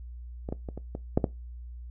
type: clicks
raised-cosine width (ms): 2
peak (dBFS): -21 / -18 / -23 / -24 / -21 / -8 / -10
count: 7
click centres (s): 0.489 / 0.525 / 0.688 / 0.776 / 0.951 / 1.175 / 1.242
effects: noise-tail reverb RT60 0.2 s tail -20 dB re dry + added 60 Hz sine -39 dBFS peak until 1.9 s